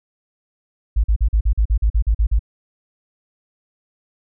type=tone bursts; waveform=sine; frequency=53.5 Hz; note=A1; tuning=48 cents flat; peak=-12 dBFS; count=12; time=0.96-2.393 s; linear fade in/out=10 ms; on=80 ms; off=43 ms; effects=none